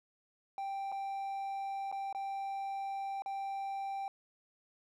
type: tone with dropouts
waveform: triangle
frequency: 785 Hz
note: G5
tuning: 2 cents sharp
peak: -34 dBFS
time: 0.58-4.08 s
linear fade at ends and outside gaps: 1 ms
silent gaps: 0.918-0.923 / 1.916-1.925 / 2.127-2.148 / 3.221-3.26 s
effects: none